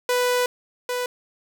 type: tone pair in turn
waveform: sawtooth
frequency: 494.7 / 494.7 Hz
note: B4 / B4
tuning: +3 / +3 cents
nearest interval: unison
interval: 0 cents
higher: neither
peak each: -15 / -20 dBFS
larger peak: first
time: 0.09-0.46 / 0.89-1.06 s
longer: first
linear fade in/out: 2 ms
effects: none